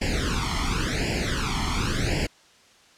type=noise with flanger; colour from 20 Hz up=pink; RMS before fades=-25 dBFS; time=0.01-2.27 s; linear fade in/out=10 ms; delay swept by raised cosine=0.4 to 0.95 ms; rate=0.92 Hz; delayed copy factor=+0.95; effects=white hiss -55 dBFS RMS until 2.97 s + low-pass 6000 Hz 12 dB/octave